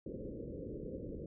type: low-pass noise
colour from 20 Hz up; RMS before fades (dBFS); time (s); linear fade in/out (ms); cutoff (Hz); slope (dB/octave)
white; -44; 0.06-1.26; 2; 540; 96
effects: none